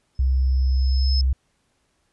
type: tone with exponential growth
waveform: sine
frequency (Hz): 5200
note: E8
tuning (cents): -24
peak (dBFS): -23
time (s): 0.15-1.21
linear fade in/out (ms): 1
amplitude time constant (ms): 230
type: tone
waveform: sine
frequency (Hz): 65.3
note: C2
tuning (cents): -3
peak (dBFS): -16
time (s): 0.19-1.33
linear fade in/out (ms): 5
effects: pink hiss -68 dBFS RMS until 2.12 s + resampled to 24000 Hz